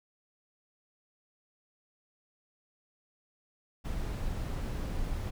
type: noise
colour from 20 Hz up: brown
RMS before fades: -34 dBFS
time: 3.84-5.31 s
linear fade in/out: 20 ms
effects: none